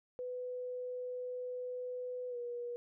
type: tone with pitch glide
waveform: sine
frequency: 498.9 to 481.3 Hz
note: B4 to B4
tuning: +17 to -45 cents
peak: -38 dBFS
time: 0.19-2.76 s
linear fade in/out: 0 ms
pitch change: -62 cents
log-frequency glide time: 2.29-2.37 s
effects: none